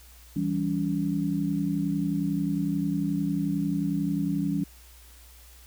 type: chord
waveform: sine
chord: C# diminished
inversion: first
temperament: equal with one note detuned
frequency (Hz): 164.81 / 196 / 284.2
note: E3 / G3 / C#4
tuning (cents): 0 / 0 / +43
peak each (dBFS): -29 / -29 / -28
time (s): 0.36-4.64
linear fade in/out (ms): 5
effects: added 60 Hz sine -50 dBFS peak until 5.66 s + white hiss -54 dBFS RMS until 5.66 s